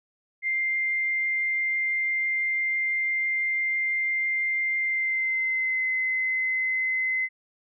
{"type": "tone with pitch glide", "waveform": "sine", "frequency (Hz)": [2098, 2049], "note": ["C7", "C7"], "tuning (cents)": [4, -37], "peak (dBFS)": -23, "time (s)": [0.42, 7.29], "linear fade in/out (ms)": 50, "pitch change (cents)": -41, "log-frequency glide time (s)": [4.78, 5.86], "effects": []}